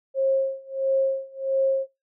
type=tone with tremolo; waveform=sine; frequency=537 Hz; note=C5; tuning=45 cents sharp; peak=-17 dBFS; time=0.14-1.87 s; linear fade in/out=50 ms; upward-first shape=sine; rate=1.5 Hz; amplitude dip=95%; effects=noise-tail reverb RT60 0.2 s tail -21 dB re dry